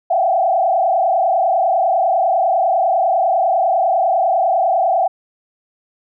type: tone with frequency modulation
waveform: sine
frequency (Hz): 720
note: F#5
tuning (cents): -47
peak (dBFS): -12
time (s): 0.1-5.08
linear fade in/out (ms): 10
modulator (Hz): 30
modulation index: 2.2
effects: none